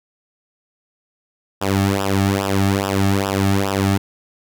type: tone with flanger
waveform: sawtooth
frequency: 98 Hz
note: G2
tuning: in tune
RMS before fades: -18 dBFS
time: 1.61-3.98 s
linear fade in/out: 10 ms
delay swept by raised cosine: 0.46 to 2.06 ms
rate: 2.4 Hz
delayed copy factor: -0.95
effects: none